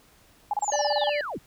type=tone bursts; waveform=sine; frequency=830 Hz; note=G#5; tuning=1 cent flat; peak=-22 dBFS; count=11; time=0.51-1.095 s; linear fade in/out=2 ms; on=25 ms; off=31 ms
type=linear sweep; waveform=sine; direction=down; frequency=7550 to 44.14 Hz; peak=-30 dBFS; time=0.61-1.39 s; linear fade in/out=20 ms
type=harmonic tone; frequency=587.3 Hz; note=D5; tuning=in tune; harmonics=1 / 3 / 5 / 7 / 8; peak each=-25 / -35 / -39 / -42 / -43 dBFS; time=0.72-1.21 s; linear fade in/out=2 ms
effects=pink hiss -58 dBFS RMS until 1.46 s